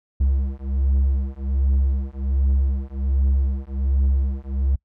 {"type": "beating tone pair", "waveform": "triangle", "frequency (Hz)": [66.8, 68.1], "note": ["C2", "C#2"], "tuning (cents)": [36, -30], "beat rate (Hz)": 1.3, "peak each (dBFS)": -19, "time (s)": [0.2, 4.76], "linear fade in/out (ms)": 10, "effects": ["noise-tail reverb RT60 0.1 s tail -25 dB re dry"]}